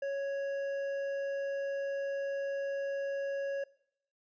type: tone with hard clipping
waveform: sine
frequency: 554.4 Hz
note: C#5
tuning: in tune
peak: -34 dBFS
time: 0.02-3.64 s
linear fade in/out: 5 ms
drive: 7 dB
effects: noise-tail reverb RT60 0.7 s tail -21 dB re dry + resampled to 16000 Hz